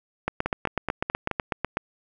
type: two click trains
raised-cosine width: 0.5 ms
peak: -9 / -11 dBFS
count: 13 / 5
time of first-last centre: 0.28-1.771 / 0.46-1.313 s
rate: 8.05 / 4.69 Hz
effects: none